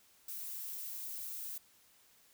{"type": "noise", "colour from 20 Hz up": "violet", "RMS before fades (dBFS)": -43, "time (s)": [0.28, 1.58], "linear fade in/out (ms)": 5, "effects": ["white hiss -66 dBFS RMS until 2.33 s"]}